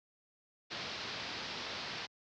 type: low-pass noise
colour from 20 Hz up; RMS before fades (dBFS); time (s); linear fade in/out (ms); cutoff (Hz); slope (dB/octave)
white; -42; 0.7-2.07; 20; 5100; 48
effects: high-pass 80 Hz 12 dB/octave